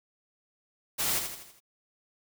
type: noise with echo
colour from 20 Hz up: white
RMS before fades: -29 dBFS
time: 0.98-1.2 s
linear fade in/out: 20 ms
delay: 81 ms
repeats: 5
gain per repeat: -6 dB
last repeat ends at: 1.605 s
effects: none